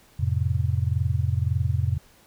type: chord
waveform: sine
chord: F major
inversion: none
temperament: just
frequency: 87.31 / 109.13 / 130.96 Hz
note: F2 / A2 / C3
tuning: 0 / -14 / +2 cents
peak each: -24 / -26 / -26 dBFS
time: 0.19-1.98 s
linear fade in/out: 10 ms
effects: pink hiss -56 dBFS RMS until 2.26 s